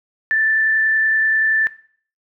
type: tone with frequency modulation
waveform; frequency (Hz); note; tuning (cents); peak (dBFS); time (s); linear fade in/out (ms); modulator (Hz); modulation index
sine; 1764; A6; +4; -14; 0.31-1.67; 0; 30.5; 0.57
effects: noise-tail reverb RT60 0.5 s tail -18 dB re dry